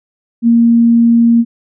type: tone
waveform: sine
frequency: 233.1 Hz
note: A#3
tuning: in tune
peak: -5 dBFS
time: 0.42-1.45 s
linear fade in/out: 50 ms
effects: none